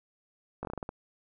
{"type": "slowing click train", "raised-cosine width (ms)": 1, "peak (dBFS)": -22, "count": 8, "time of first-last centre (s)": [0.63, 0.891], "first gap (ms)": 19, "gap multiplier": 1.22, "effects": []}